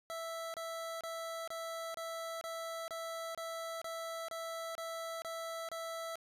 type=tone bursts; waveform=25% pulse; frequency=659.3 Hz; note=E5; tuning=in tune; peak=-36 dBFS; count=13; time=0.1-6.156 s; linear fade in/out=0 ms; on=440 ms; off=28 ms; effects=resampled to 32000 Hz